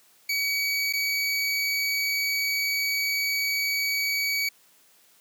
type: tone with dropouts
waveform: 25% pulse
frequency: 2267 Hz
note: C#7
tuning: 38 cents sharp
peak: -20 dBFS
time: 0.29-4.49 s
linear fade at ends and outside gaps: 5 ms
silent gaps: 0.927-0.934 s
effects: white hiss -59 dBFS RMS until 5.2 s + high-pass 150 Hz 12 dB/octave